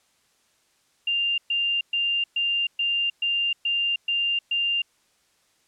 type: tone bursts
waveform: sine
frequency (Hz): 2794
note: F7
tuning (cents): 0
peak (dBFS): -21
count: 9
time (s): 1.07-4.82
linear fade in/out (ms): 5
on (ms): 310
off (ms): 120
effects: white hiss -65 dBFS RMS until 5.67 s + low-pass 9000 Hz 12 dB/octave